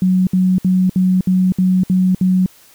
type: tone bursts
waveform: sine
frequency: 185 Hz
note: F#3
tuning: in tune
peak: -10 dBFS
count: 8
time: 0.02-2.461 s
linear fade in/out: 2 ms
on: 250 ms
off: 63 ms
effects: white hiss -47 dBFS RMS until 2.74 s